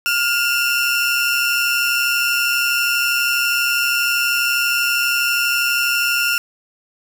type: tone pair together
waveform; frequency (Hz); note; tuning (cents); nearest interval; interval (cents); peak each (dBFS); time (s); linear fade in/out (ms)
30% pulse; 1413.2 / 2694; F6 / E7; +20 / +37; major seventh; 1117; -16; 0.06-6.38; 0
effects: none